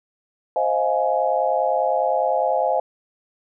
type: chord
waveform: sine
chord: F minor seventh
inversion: second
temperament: just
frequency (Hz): 523.8 / 628.6 / 698.5 / 838.1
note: C5 / Eb5 / F5 / Ab5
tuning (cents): +2 / +18 / 0 / +16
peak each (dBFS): -23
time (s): 0.56-2.8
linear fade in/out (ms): 2
effects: none